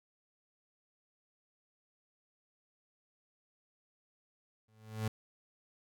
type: tone with exponential growth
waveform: 35% pulse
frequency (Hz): 109.1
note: A2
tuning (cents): -14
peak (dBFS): -29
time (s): 4.68-5.08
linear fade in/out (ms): 5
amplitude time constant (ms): 85
effects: none